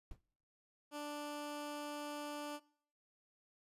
brown noise with exponential decay, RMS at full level -45 dBFS, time 0.11-0.21 s, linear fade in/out 1 ms, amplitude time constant 21 ms
15% pulse tone, 294 Hz, D4, 2 cents sharp, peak -36 dBFS, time 0.91-2.6 s, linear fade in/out 50 ms
effects noise-tail reverb RT60 0.6 s tail -23 dB re dry + resampled to 32000 Hz

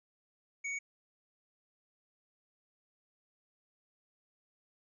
square tone, 2236 Hz, C#7, 14 cents sharp, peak -36 dBFS, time 0.64-0.79 s, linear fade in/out 10 ms, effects resampled to 22050 Hz

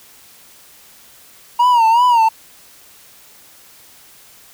triangle tone with vibrato, 941 Hz, A#5, 16 cents sharp, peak -7 dBFS, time 1.59-2.29 s, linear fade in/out 10 ms, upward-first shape sine, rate 2.7 Hz, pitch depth 100 cents each way, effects white hiss -45 dBFS RMS until 4.53 s

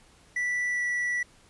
triangle tone with pitch glide, 1966 to 1953.5 Hz, B6 to B6, -8 to -19 cents, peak -24 dBFS, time 0.36-1.23 s, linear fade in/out 5 ms, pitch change -11 cents, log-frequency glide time 0.7-0.83 s, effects pink hiss -58 dBFS RMS until 1.49 s + resampled to 24000 Hz

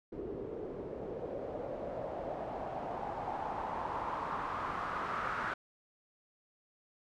white noise with low-pass filter sweep, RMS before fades -39 dBFS, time 0.12-5.54 s, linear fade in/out 5 ms, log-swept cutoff 390 to 1400 Hz, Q 3.5, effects none

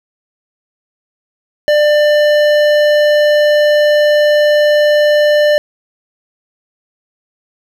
triangle tone with hard clipping, 595 Hz, D5, 22 cents sharp, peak -9 dBFS, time 1.68-5.58 s, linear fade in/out 0 ms, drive 17 dB, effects none

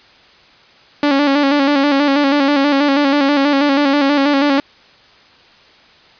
sawtooth tone with vibrato, 282.7 Hz, C#4, 34 cents sharp, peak -7 dBFS, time 1.03-4.6 s, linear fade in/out 2 ms, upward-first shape square, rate 6.2 Hz, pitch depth 52 cents each way, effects white hiss -46 dBFS RMS until 6.19 s + resampled to 11025 Hz

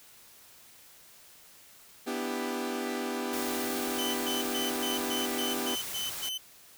sawtooth chord, E minor seventh, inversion second, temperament equal with one note detuned, 246.9 / 293.7 / 329.6 / 394.7 Hz, B3 / D4 / E4 / G4, 0 / 0 / 0 / +12 cents, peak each -31 / -36 / -36 / -32 dBFS, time 2.06-5.76 s, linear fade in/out 20 ms
white noise, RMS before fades -38 dBFS, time 3.33-6.29 s, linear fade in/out 2 ms
40% pulse tone bursts, 3042 Hz, F#7, 47 cents sharp, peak -32 dBFS, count 9, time 3.98-6.38 s, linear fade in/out 10 ms, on 160 ms, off 120 ms
effects white hiss -55 dBFS RMS until 6.77 s

